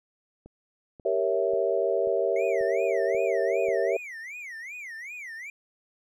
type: click train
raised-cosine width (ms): 2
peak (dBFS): -33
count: 7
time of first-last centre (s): 0.46-3.686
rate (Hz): 1.86
type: chord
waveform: sine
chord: G diminished seventh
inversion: none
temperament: equal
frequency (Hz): 392 / 466.2 / 554.4 / 659.3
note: G4 / Bb4 / Db5 / Fb5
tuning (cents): 0 / 0 / 0 / 0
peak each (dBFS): -28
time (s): 1.05-3.97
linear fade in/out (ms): 5
type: tone with vibrato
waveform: triangle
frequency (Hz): 2103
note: C7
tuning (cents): +8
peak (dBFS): -35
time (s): 2.36-5.5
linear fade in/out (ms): 2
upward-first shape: sine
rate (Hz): 2.6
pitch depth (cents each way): 290
effects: none